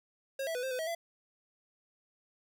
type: tone with pitch steps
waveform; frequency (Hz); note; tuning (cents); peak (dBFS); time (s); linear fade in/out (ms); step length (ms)
square; 541 / 655 / 495.8 / 526 / 506 / 642 / 674; C#5 / E5 / B4 / C5 / B4 / E5 / E5; -42 / -11 / +7 / +9 / +42 / -46 / +38; -34; 0.39-0.95; 5; 80
effects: none